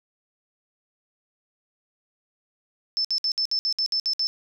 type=tone bursts; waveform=sine; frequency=5274 Hz; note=E8; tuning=in tune; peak=-21 dBFS; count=10; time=2.97-4.27 s; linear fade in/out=0 ms; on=76 ms; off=60 ms; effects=none